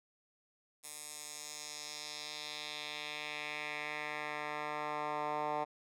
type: tone with band-pass filter sweep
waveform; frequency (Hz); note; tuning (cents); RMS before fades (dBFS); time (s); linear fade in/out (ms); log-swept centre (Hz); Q
10% pulse; 149.9; D3; +36; -41; 0.83-5.65; 20; 9500 to 870; 1.8
effects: none